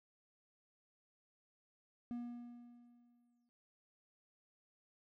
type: tone with exponential decay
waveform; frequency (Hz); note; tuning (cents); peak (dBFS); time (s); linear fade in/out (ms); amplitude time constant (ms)
triangle; 240; B3; -49; -37; 2.11-3.49; 0; 300
effects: noise-tail reverb RT60 0.1 s tail -23 dB re dry